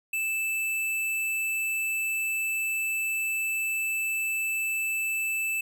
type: tone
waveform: square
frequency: 2637 Hz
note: E7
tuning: in tune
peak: -27 dBFS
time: 0.13-5.61 s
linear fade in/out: 5 ms
effects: none